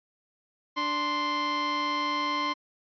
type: tone pair together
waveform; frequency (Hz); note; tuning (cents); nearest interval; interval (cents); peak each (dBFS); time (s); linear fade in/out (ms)
sawtooth; 293.7 / 1045.4; D4 / C6; 0 / -2; octave + minor seventh; 2198; -30 / -23; 0.76-2.54; 20
effects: resampled to 11025 Hz